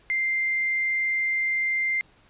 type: tone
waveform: sine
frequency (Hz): 2093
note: C7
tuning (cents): 0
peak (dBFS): -22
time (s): 0.1-2.01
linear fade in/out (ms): 0
effects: pink hiss -58 dBFS RMS until 2.29 s + resampled to 8000 Hz